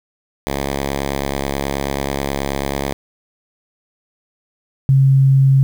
5% pulse / sine tone pair in turn, 69.3 / 135.12 Hz, C#2 / C#3, 0 / -44 cents, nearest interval octave, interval 1156 cents, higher second, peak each -8 dBFS, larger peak neither, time 0.47-2.93 / 4.89-5.63 s, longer first, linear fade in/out 0 ms, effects 8-bit

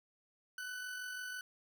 40% pulse tone with amplitude modulation, 1496 Hz, F#6, 19 cents sharp, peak -39 dBFS, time 0.58-1.41 s, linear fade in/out 2 ms, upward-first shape sine, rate 46 Hz, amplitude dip 35%, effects none

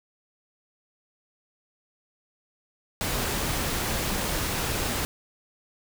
pink noise, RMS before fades -28 dBFS, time 3.01-5.05 s, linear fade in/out 0 ms, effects none

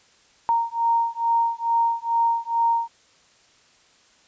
sine beating tone pair, 926 / 928.3 Hz, A#5 / A#5, -12 / -7 cents, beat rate 2.3 Hz, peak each -22 dBFS, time 0.49-2.88 s, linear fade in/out 0 ms, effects white hiss -57 dBFS RMS until 4.27 s + resampled to 16000 Hz

